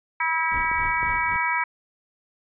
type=harmonic tone; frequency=324.1 Hz; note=E4; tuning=29 cents flat; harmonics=3 / 4 / 5 / 6 / 7; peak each=-25 / -30 / -30 / -29 / -26 dBFS; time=0.2-1.64 s; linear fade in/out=5 ms
type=noise with tremolo; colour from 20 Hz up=brown; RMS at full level=-34 dBFS; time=0.51-1.37 s; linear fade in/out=10 ms; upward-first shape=sine; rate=3.8 Hz; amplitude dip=75%
type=clicks; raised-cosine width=2 ms; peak=-24 dBFS; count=2; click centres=0.715 / 1.03 s
effects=resampled to 8000 Hz